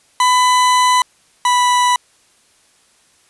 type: tone pair in turn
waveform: 40% pulse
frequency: 1000 / 986.8 Hz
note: B5 / B5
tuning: +21 / -2 cents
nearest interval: unison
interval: 23 cents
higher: first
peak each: -9 / -10 dBFS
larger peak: first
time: 0.2-1.02 / 1.45-1.96 s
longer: first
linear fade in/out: 2 ms
effects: white hiss -54 dBFS RMS until 3.29 s + resampled to 24000 Hz